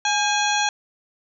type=harmonic tone with a mistuned harmonic; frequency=835 Hz; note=G#5; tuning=9 cents sharp; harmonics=1 / 2 / 3 / 4 / 5 / 7 / 8; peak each=-22 / -25 / -27 / -28 / -29 / -30 / -31 dBFS; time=0.05-0.69 s; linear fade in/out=2 ms; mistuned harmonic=2; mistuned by=-64 cents; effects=none